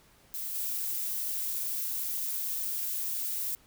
violet noise with level steps, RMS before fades -36 / -33 dBFS, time 0.34-3.55 s, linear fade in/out 0 ms, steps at 0.54 s, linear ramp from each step 10 ms, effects pink hiss -61 dBFS RMS until 3.66 s

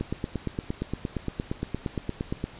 click train, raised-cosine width 3 ms, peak -15 dBFS, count 22, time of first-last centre 0.01-2.441 s, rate 8.64 Hz, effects pink hiss -47 dBFS RMS until 2.59 s + resampled to 8000 Hz

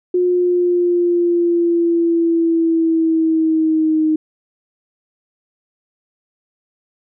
sine linear sweep, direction down, 360 to 311.1 Hz, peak -12 dBFS, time 0.14-4.16 s, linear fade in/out 5 ms, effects none

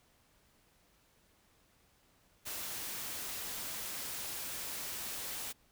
white noise, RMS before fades -41 dBFS, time 2.45-5.53 s, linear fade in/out 20 ms, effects pink hiss -69 dBFS RMS until 5.71 s

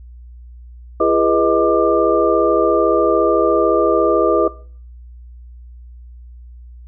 sine tone cluster, 338.3 / 412.2 / 489.8 / 628 / 1189 Hz, E4 / G#4 / B4 / D#5 / D6, +45 / -13 / -14 / +16 / +21 cents, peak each -18 dBFS, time 1-4.48 s, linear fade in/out 5 ms, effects noise-tail reverb RT60 0.5 s tail -21 dB re dry + added 60 Hz sine -35 dBFS peak until 6.87 s

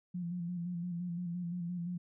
sine tone with vibrato, 174.61 Hz, F3, in tune, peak -35 dBFS, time 0.14-1.98 s, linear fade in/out 10 ms, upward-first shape square, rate 5.8 Hz, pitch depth 39 cents each way, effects none

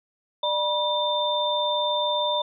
sine tone cluster, 597 / 971 / 3584 Hz, D5 / B5 / A7, +28 / -30 / +31 cents, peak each -26 dBFS, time 0.43-2.42 s, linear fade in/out 5 ms, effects none

